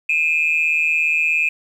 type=tone pair together; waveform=sine; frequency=2427 / 2584 Hz; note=D#7 / E7; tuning=-44 / -35 cents; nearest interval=minor second; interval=109 cents; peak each=-17 dBFS; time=0.09-1.49 s; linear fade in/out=5 ms; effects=tanh soft clip ceiling -9 dBFS + 8-bit